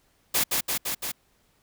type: noise with echo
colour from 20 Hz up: white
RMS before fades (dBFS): -23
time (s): 0.34-0.44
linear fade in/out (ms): 10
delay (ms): 170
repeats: 4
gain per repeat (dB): -2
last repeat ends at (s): 1.12
effects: pink hiss -66 dBFS RMS until 1.62 s